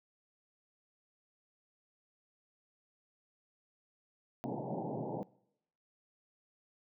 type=band-pass noise; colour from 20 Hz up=pink; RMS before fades=-39 dBFS; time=4.44-5.23 s; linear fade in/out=0 ms; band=120 to 900 Hz; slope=96 dB/octave; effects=noise-tail reverb RT60 0.8 s tail -23 dB re dry